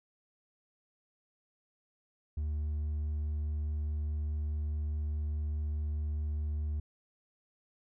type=tone with hard clipping; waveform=sine; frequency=75.4 Hz; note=D2; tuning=46 cents sharp; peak=-32 dBFS; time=2.37-6.8 s; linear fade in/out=5 ms; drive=2 dB; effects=none